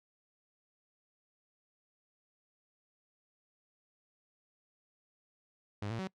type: tone with pitch steps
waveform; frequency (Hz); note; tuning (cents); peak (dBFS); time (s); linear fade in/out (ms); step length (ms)
sawtooth; 102.9 / 114.1 / 189.1; G#2 / A#2 / F#3; -16 / -37 / +38; -32; 5.82-6.075; 5; 85
effects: noise-tail reverb RT60 0.1 s tail -24 dB re dry + low-pass 5000 Hz 12 dB/octave